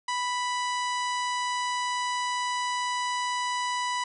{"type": "harmonic tone", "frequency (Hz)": 987.8, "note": "B5", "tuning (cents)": 0, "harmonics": [1, 2, 3, 4, 5, 6, 7, 8, 9], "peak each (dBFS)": [-28, -34, -38, -40, -42, -44, -45, -46, -47], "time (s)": [0.08, 4.04], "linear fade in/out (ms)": 5, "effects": []}